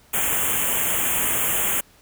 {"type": "band-stop noise", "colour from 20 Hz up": "white", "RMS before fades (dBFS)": -22, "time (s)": [0.13, 1.81], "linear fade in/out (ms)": 10, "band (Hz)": [3300, 6600], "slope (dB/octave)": 96, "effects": ["pink hiss -54 dBFS RMS until 2.01 s"]}